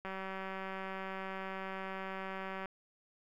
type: click train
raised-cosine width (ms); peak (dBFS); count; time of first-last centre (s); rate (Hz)
0.5; -27; 499; 0.05-2.657; 191
effects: 11-bit